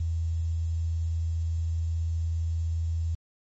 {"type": "tone with quantisation", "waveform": "sine", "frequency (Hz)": 82.41, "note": "E2", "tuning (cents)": 0, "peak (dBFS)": -25, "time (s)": [0, 3.15], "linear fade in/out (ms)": 5, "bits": 9, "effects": ["MP3 32 kbps"]}